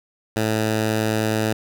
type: tone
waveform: 10% pulse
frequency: 109.2 Hz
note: A2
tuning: 13 cents flat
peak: -11 dBFS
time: 0.36-1.53 s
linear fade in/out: 5 ms
effects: none